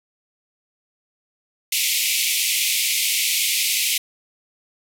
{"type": "band-pass noise", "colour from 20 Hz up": "pink", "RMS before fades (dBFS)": -21, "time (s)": [1.72, 3.98], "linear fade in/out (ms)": 5, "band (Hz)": [2100, 16000], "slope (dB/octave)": 96, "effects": []}